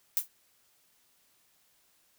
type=noise with exponential decay; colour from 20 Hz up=violet; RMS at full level=-23 dBFS; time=0.17-0.28 s; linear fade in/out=1 ms; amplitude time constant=23 ms; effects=white hiss -68 dBFS RMS until 2.18 s